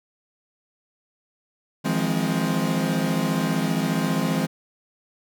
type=chord; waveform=40% pulse; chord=F minor seventh; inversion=third; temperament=equal with one note detuned; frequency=159.66 / 174.61 / 207.7 / 261.6 Hz; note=Eb3 / F3 / Ab3 / C4; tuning=+45 / 0 / 0 / 0 cents; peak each=-26 dBFS; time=1.84-4.47 s; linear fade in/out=20 ms; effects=none